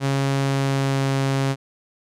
sawtooth tone with pitch glide, 137.2 to 135.86 Hz, C#3 to C#3, -17 to -34 cents, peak -15 dBFS, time 0-1.56 s, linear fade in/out 50 ms, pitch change -17 cents, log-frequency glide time 0.39-1.14 s, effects low-pass 9000 Hz 12 dB/octave

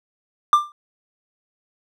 triangle tone with exponential decay, 1188 Hz, D6, 20 cents sharp, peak -5 dBFS, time 0.53-0.72 s, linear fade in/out 1 ms, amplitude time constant 40 ms, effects none

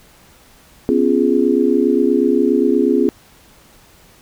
sine chord, C# dominant seventh, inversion third, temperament just, 249.5 / 277.2 / 346.5 / 415.8 Hz, B3 / C#4 / E#4 / G#4, +18 / 0 / -14 / +2 cents, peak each -17 dBFS, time 0.89-3.09 s, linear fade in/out 0 ms, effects pink hiss -48 dBFS RMS until 4.21 s

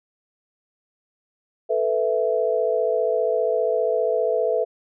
sine chord, A suspended second, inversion none, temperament just, 440 / 495 / 660 Hz, A4 / B4 / E5, 0 / +4 / +2 cents, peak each -23 dBFS, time 1.69-4.65 s, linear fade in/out 20 ms, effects none

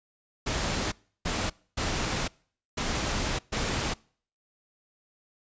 pink noise bursts at uneven times, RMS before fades -29 dBFS, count 5, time 0.46-0.92 / 1.25-1.5 / 1.77-2.28 / 2.77-3.39 / 3.52-3.94 s, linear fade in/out 10 ms, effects noise-tail reverb RT60 0.5 s tail -25 dB re dry + resampled to 16000 Hz

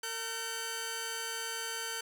10% pulse tone pair together, 455.5 / 1532.1 Hz, A#4 / G6, -40 / -40 cents, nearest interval octave + major sixth, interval 2100 cents, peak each -32 / -29 dBFS, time 0.03-2.01 s, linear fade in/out 5 ms, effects none

